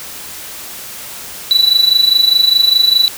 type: tone with amplitude modulation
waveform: triangle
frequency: 3953 Hz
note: B7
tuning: 1 cent sharp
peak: -3 dBFS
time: 1.51-3.08 s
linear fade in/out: 0 ms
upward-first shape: sine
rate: 24.9 Hz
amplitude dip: 75%
effects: white hiss -29 dBFS RMS until 3.17 s